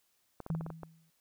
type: clicks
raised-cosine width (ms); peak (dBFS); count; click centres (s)
1; -28; 8; 0.403 / 0.464 / 0.503 / 0.55 / 0.61 / 0.664 / 0.703 / 0.833
type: tone with exponential decay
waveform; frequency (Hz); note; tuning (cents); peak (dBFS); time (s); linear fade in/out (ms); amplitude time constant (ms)
sine; 162.2; E3; -28; -29; 0.5-1.1; 0; 130
effects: white hiss -74 dBFS RMS until 1.2 s